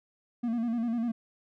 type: tone with vibrato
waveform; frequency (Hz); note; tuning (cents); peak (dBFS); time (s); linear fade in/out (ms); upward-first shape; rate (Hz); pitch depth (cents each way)
triangle; 233.1; A#3; 0; -25; 0.43-1.12; 10; square; 10; 54
effects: none